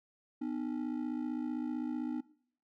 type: ring-modulated tone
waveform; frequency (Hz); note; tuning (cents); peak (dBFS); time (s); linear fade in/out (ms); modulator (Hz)
triangle; 277.2; C#4; 0; -29; 0.41-2.21; 10; 27.8
effects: noise-tail reverb RT60 0.6 s tail -20 dB re dry